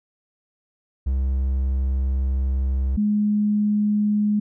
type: tone pair in turn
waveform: triangle / sine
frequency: 66.1 / 208.9 Hz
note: C2 / G#3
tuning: +18 / +10 cents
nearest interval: octave + minor sixth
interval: 1992 cents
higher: second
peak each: -17 / -17 dBFS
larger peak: neither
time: 1.06-2.97 / 2.97-4.4 s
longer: first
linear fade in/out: 10 ms
effects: none